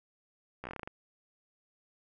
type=slowing click train; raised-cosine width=0.5 ms; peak=-25 dBFS; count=10; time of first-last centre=0.64-0.875 s; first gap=14 ms; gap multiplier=1.15; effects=none